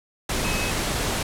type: tone in noise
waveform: sine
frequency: 2566 Hz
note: E7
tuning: 47 cents flat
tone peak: -30 dBFS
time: 0.44-0.71 s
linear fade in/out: 5 ms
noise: pink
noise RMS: -25 dBFS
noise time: 0.29-1.23 s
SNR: -8 dB
effects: low-pass 11000 Hz 12 dB/octave